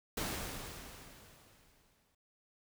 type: noise with exponential decay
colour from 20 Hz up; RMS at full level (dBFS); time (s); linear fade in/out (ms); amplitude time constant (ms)
pink; -36; 0.17-2.15; 5; 430
effects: none